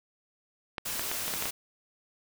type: clicks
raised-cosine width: 0.3 ms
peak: -16 dBFS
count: 7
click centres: 0.782 / 0.995 / 1.115 / 1.28 / 1.338 / 1.424 / 1.456 s
type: noise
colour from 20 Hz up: white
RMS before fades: -34 dBFS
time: 0.85-1.51 s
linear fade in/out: 10 ms
effects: none